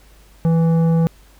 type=tone with tanh clipping; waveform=sine; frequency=164.81 Hz; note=E3; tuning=in tune; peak=-14 dBFS; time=0.45-1.07 s; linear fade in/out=0 ms; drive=11 dB; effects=added 50 Hz sine -46 dBFS peak until 1.39 s + pink hiss -52 dBFS RMS until 1.39 s